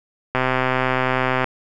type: click train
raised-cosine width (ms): 0.5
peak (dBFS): -4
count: 142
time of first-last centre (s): 0.35-1.443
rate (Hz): 129
effects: none